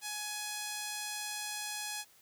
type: tone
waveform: 5% pulse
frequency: 839 Hz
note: G#5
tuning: 17 cents sharp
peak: -25 dBFS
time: 0.01-2.05 s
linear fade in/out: 50 ms
effects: white hiss -63 dBFS RMS until 2.21 s